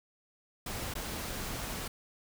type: noise with dropouts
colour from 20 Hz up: pink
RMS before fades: -38 dBFS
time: 0.66-1.88 s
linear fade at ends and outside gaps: 5 ms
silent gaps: 0.939-0.952 s
effects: none